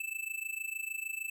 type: tone with amplitude modulation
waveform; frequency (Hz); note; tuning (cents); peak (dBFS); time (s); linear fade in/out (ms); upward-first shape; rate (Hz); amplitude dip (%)
square; 2637; E7; 0; -33; 0-1.3; 5; sine; 26.5; 85
effects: none